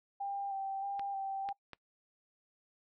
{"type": "tone with vibrato", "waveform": "sine", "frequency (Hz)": 788, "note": "G5", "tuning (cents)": 9, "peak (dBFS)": -35, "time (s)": [0.2, 1.53], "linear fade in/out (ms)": 10, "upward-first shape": "square", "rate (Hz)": 1.6, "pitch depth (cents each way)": 19}
{"type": "clicks", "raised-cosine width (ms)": 0.3, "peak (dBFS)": -29, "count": 3, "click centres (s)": [0.995, 1.489, 1.733]}
{"effects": ["noise-tail reverb RT60 0.1 s tail -23 dB re dry"]}